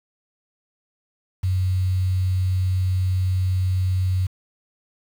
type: tone with quantisation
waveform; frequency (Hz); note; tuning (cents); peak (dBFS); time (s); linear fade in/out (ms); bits
sine; 92.8; F#2; +6; -18; 1.43-4.27; 10; 7
effects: none